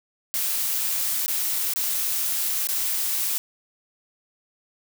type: noise with dropouts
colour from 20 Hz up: blue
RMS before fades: -25 dBFS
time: 0.34-3.38 s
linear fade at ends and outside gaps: 0 ms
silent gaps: 1.261-1.281 / 1.736-1.76 / 2.671-2.688 s
effects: none